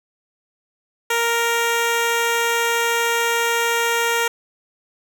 10% pulse tone, 466.2 Hz, A#4, in tune, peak -9 dBFS, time 1.1-4.28 s, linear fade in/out 5 ms, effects none

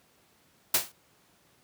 white noise with exponential decay, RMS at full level -19 dBFS, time 0.74-0.92 s, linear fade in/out 5 ms, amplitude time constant 39 ms, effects pink hiss -64 dBFS RMS until 1.63 s + high-pass 100 Hz 12 dB/octave

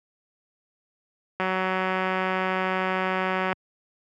click train, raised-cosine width 0.5 ms, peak -11 dBFS, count 399, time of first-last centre 1.4-3.528 s, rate 187 Hz, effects high-pass 100 Hz 12 dB/octave

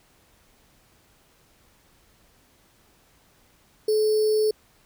sine tone with sample-and-hold, 429.6 Hz, A4, 41 cents flat, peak -18 dBFS, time 3.88-4.51 s, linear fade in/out 5 ms, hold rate 4900 Hz, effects pink hiss -60 dBFS RMS until 4.85 s

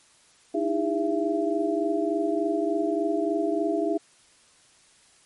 sine tone cluster, 305.4 / 328.8 / 402.9 / 672 Hz, D#4 / E4 / G4 / E5, -32 / -4 / +48 / +33 cents, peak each -28 dBFS, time 0.54-3.98 s, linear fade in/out 10 ms, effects white hiss -58 dBFS RMS until 5.25 s + MP3 48 kbps

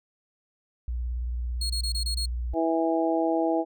sine tone with vibrato, 60.2 Hz, B1, 44 cents flat, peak -27 dBFS, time 0.88-2.54 s, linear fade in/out 0 ms, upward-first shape triangle, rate 18 Hz, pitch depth 90 cents each way
35% pulse tone bursts, 4301 Hz, C8, 47 cents sharp, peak -27 dBFS, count 6, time 1.61-2.258 s, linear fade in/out 5 ms, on 88 ms, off 24 ms
harmonic tone, 163.8 Hz, E3, 11 cents flat, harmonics 2 / 3 / 4 / 5, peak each -25 / -30 / -27 / -30 dBFS, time 2.53-3.65 s, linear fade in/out 50 ms
effects none

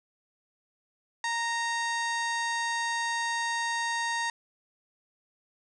harmonic tone with a mistuned harmonic, 930 Hz, A#5, 4 cents flat, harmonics 1 / 2 / 3 / 4 / 5 / 6 / 7 / 8 / 9 / 10, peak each -31 / -31 / -44 / -39 / -42 / -47 / -41 / -51 / -49 / -51 dBFS, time 1.24-4.3 s, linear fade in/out 2 ms, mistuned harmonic 3, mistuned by -34 cents, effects none

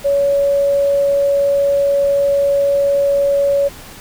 sine tone, 562 Hz, C#5, 24 cents sharp, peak -11 dBFS, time 0.04-3.69 s, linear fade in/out 20 ms, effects pink hiss -36 dBFS RMS until 4 s

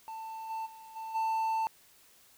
triangle tone with level steps, 890 Hz, A5, 20 cents sharp, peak -37 / -32 / -46 / -36 / -26 dBFS, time 0.08-1.67 s, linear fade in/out 0 ms, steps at 0.49 / 0.65 / 0.95 / 1.14 s, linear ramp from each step 20 ms, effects white hiss -61 dBFS RMS until 2.37 s

